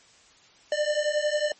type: beating tone pair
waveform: square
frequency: 593 / 604 Hz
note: D5 / D5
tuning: +17 / +48 cents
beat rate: 11 Hz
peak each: -27 dBFS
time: 0.72-1.52 s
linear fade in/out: 2 ms
effects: white hiss -56 dBFS RMS until 1.59 s + MP3 32 kbps